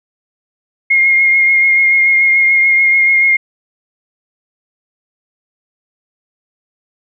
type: tone with vibrato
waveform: sine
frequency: 2140 Hz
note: C7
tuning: 38 cents sharp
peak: -7 dBFS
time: 0.9-3.37 s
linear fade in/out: 10 ms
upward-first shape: triangle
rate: 6.9 Hz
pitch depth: 23 cents each way
effects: none